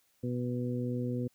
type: harmonic tone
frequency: 123.2 Hz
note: B2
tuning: 4 cents flat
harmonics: 1 / 2 / 3 / 4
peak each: -34 / -34 / -41 / -40 dBFS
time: 0.23-1.28 s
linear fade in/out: 10 ms
effects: white hiss -71 dBFS RMS until 1.34 s